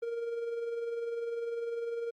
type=tone with tremolo; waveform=triangle; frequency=466.4 Hz; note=A#4; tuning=1 cent sharp; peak=-29 dBFS; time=0.02-2.11 s; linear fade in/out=10 ms; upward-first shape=sine; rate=20 Hz; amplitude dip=45%; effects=Opus 48 kbps